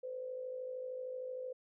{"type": "tone with amplitude modulation", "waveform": "sine", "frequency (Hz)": 510, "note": "C5", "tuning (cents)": -44, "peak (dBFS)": -37, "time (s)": [0.03, 1.53], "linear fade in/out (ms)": 10, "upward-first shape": "sine", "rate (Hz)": 53.1, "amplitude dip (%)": 55, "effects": []}